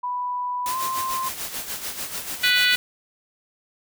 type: tone with pitch glide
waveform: sine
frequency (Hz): 987.8 to 1046.5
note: B5 to C6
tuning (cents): 0 to 0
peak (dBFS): -24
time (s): 0.03-1.29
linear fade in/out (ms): 10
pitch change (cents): +100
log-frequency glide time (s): 0.68-0.78
type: noise with tremolo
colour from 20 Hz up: white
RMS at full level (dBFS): -29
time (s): 0.66-2.76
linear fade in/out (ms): 0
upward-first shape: sine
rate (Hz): 6.8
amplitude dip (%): 60
type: harmonic tone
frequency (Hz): 493.9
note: B4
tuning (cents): 0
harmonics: 3 / 4 / 5 / 6 / 7 / 8 / 9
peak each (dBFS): -22 / -23 / -24 / -25 / -25 / -26 / -27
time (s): 2.43-2.76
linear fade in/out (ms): 10
effects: none